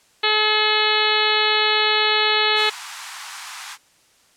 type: harmonic tone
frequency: 428 Hz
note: A4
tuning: 48 cents flat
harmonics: 1 / 2 / 3 / 4 / 5 / 6 / 7 / 8 / 9 / 10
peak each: -25 / -25 / -25 / -25 / -25 / -25 / -25 / -25 / -25 / -25 dBFS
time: 0.23-2.7 s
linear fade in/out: 10 ms
type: high-pass noise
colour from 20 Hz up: pink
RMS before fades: -34 dBFS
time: 2.55-3.78 s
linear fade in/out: 50 ms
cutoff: 850 Hz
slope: 48 dB/octave
effects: white hiss -57 dBFS RMS until 4.36 s + low-pass 9000 Hz 12 dB/octave